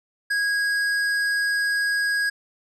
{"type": "tone with hard clipping", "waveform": "sine", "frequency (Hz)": 1647, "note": "G#6", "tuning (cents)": -15, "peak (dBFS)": -22, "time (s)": [0.3, 2.3], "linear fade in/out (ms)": 10, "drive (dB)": 10, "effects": []}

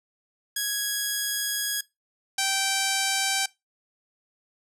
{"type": "tone pair in turn", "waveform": "5% pulse", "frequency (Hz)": [1661.2, 778.3], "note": ["G#6", "G5"], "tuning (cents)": [0, -13], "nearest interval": "octave + minor second", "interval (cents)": 1313, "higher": "first", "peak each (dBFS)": [-13, -11], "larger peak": "second", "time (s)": [[0.56, 1.81], [2.38, 3.46]], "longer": "first", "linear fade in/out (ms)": 5, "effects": ["noise-tail reverb RT60 0.2 s tail -21 dB re dry", "low-pass 12000 Hz 12 dB/octave"]}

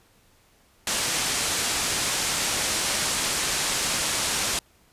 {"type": "low-pass noise", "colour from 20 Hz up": "white", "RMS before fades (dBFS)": -26, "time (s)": [0.87, 4.59], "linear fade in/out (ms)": 2, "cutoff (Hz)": 9200, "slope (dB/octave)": 24, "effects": ["pink hiss -60 dBFS RMS until 4.92 s", "resampled to 32000 Hz"]}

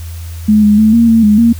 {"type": "tone with pitch steps", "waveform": "sine", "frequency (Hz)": [212.5, 208.5, 217.2, 231.9, 226.3, 209.5, 232.3], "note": ["G#3", "G#3", "A3", "A#3", "A3", "G#3", "A#3"], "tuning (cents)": [40, 7, -22, -9, 49, 15, -6], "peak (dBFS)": -4, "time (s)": [0.48, 1.53], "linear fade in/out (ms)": 10, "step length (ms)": 150, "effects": ["added 83 Hz sine -22 dBFS peak until 1.59 s", "white hiss -37 dBFS RMS until 1.59 s"]}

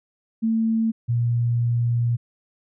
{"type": "tone pair in turn", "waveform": "sine", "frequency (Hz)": [224.2, 118.77], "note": ["A3", "A#2"], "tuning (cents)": [33, 33], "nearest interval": "major seventh", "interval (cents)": 1100, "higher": "first", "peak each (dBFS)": -18, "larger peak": "neither", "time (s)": [[0.42, 0.92], [1.08, 2.17]], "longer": "second", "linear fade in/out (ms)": 20, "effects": []}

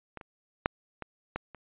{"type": "clicks", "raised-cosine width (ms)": 0.5, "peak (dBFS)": [-25, -30, -8, -22, -17, -30], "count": 6, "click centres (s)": [0.173, 0.212, 0.659, 1.023, 1.36, 1.547], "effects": ["resampled to 8000 Hz"]}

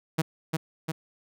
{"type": "tone with echo", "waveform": "sawtooth", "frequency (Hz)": 160, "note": "D#3", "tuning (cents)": 49, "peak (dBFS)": -18, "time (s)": [0.18, 0.22], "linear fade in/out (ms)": 10, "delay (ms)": 350, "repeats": 2, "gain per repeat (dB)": -3, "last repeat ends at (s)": 0.92, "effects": []}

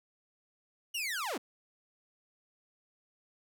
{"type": "linear sweep", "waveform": "sawtooth", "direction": "down", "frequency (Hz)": [2960, 191.5], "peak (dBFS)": -30, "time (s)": [0.94, 1.38], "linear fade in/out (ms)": 10, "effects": []}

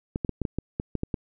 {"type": "clicks", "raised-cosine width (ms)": 3, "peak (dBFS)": -14, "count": 10, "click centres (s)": [0.159, 0.248, 0.293, 0.417, 0.452, 0.586, 0.799, 0.953, 1.034, 1.142], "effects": []}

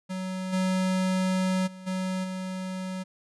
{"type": "tone with level steps", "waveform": "square", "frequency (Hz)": 186.6, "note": "F#3", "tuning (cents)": 15, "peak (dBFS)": [-31, -24, -42, -28, -32], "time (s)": [0.09, 3.04], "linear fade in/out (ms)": 20, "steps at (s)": [0.52, 1.66, 1.86, 2.23], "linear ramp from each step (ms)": 20, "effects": ["resampled to 24000 Hz"]}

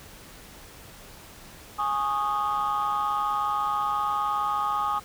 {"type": "tone cluster", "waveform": "sine", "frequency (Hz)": [831, 1102, 1241], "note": ["G#5", "C#6", "D#6"], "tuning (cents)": [1, -11, -5], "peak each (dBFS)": [-27, -29, -25], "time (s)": [1.78, 5], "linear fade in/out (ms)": 20, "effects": ["tanh soft clip ceiling -19 dBFS", "pink hiss -47 dBFS RMS until 5.04 s"]}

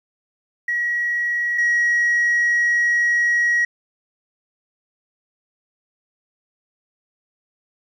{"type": "tone pair in turn", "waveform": "sine", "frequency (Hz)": [1913, 1904.1], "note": ["A#6", "A#6"], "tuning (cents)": [44, 36], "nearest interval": "unison", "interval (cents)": 8, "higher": "first", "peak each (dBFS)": [-18, -13], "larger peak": "second", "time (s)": [[0.68, 1.58], [1.58, 3.65]], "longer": "second", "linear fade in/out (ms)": 5, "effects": ["tanh soft clip ceiling -13 dBFS", "9-bit"]}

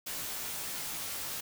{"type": "noise with comb filter", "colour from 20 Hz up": "white", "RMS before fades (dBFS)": -38, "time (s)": [0.06, 1.41], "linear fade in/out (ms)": 10, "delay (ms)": 16, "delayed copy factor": -0.75, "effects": []}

